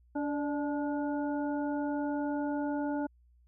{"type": "harmonic tone with a mistuned harmonic", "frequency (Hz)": 288.9, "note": "D4", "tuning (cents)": -28, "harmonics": [1, 2, 3, 5], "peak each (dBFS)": [-31, -38, -39, -45], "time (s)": [0.15, 3.07], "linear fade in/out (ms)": 10, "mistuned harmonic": 2, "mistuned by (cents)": 43, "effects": ["added 60 Hz sine -60 dBFS peak until 3.47 s"]}